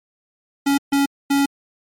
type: tone bursts at uneven times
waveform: square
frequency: 279.6 Hz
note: C#4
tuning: 15 cents sharp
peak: -15 dBFS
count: 3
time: 0.66-0.78 / 0.92-1.06 / 1.3-1.46 s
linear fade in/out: 10 ms
effects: MP3 64 kbps